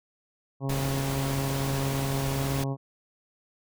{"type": "harmonic tone", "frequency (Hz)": 136.4, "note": "C#3", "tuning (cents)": -28, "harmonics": [1, 2, 3, 4, 5, 6, 7, 8], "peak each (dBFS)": [-28, -34, -38, -40, -42, -44, -45, -46], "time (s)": [0.6, 2.77], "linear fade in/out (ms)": 50}
{"type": "noise", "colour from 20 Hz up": "pink", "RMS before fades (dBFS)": -34, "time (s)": [0.69, 2.64], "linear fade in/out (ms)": 5}
{"effects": []}